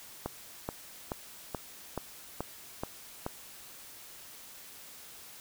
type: click train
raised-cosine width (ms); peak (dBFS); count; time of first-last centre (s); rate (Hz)
1; -19; 8; 0.26-3.264; 2.33
effects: white hiss -50 dBFS RMS until 5.4 s